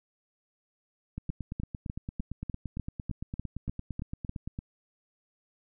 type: two click trains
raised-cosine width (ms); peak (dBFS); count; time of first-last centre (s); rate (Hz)
5; -23 / -21; 31 / 11; 1.18-4.589 / 1.3-4.294; 8.8 / 3.34
effects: none